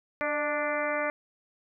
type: harmonic tone with a mistuned harmonic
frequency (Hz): 293.7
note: D4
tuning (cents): 0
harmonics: 1 / 2 / 3 / 4 / 5 / 6 / 7 / 8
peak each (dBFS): -38 / -30 / -38 / -35 / -36 / -37 / -35 / -40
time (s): 0.21-1.1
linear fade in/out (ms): 0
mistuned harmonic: 2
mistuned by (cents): +30
effects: none